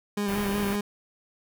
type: tone with vibrato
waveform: 30% pulse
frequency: 202.2 Hz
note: G#3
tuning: 46 cents flat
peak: -23 dBFS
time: 0.17-0.81 s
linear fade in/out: 5 ms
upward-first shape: square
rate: 5.4 Hz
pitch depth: 25 cents each way
type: band-stop noise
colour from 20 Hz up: pink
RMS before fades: -35 dBFS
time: 0.28-0.76 s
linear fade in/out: 5 ms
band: 3300 to 9300 Hz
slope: 96 dB/octave
effects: none